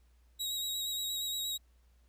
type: tone with vibrato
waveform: sawtooth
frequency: 3825 Hz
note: A#7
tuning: 44 cents sharp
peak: -31 dBFS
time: 0.39-1.58 s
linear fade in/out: 20 ms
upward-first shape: sine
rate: 8.5 Hz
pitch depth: 23 cents each way
effects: added 60 Hz sine -62 dBFS peak until 2.08 s + pink hiss -75 dBFS RMS until 2.08 s